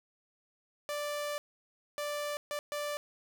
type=tone bursts at uneven times; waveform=sawtooth; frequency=587.3 Hz; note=D5; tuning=in tune; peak=-30 dBFS; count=4; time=0.89-1.38 / 1.98-2.37 / 2.51-2.59 / 2.72-2.97 s; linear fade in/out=0 ms; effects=none